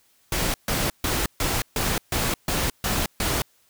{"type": "noise bursts", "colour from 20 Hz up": "pink", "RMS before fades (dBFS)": -24, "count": 9, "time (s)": [0.32, 3.42], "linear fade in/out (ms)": 2, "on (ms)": 220, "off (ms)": 140, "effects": ["white hiss -62 dBFS RMS until 3.69 s"]}